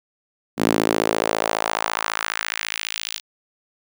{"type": "tone with high-pass filter sweep", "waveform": "sawtooth", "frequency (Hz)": 54.6, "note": "A1", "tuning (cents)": -13, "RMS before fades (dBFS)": -23, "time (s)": [0.57, 3.21], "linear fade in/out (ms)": 50, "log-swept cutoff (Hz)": [240, 3700], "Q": 1.6, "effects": []}